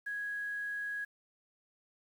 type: tone with quantisation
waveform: sine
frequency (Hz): 1661.2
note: G#6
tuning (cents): 0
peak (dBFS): -35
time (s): 0.06-1.05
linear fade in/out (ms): 10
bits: 10
effects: none